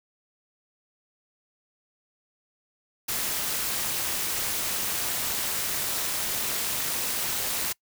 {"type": "noise with amplitude modulation", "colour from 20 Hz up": "white", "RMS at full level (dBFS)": -26, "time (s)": [3.08, 7.73], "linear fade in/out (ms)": 10, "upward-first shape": "sine", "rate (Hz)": 250, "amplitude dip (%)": 60, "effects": ["noise-tail reverb RT60 0.1 s tail -24 dB re dry"]}